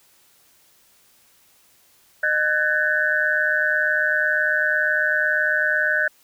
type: tone cluster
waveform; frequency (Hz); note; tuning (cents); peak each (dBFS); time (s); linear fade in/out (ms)
sine; 612 / 1504 / 1662 / 1790; D#5 / F#6 / G#6 / A6; -29 / +28 / +1 / +29; -27 / -20 / -23 / -26; 2.23-6.08; 5
effects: white hiss -57 dBFS RMS until 6.23 s